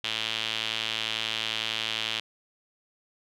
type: tone with band-pass filter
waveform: sawtooth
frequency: 111.1 Hz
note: A2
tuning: 17 cents sharp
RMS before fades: -31 dBFS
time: 0.04-2.2 s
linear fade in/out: 5 ms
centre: 3200 Hz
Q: 3.8
effects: none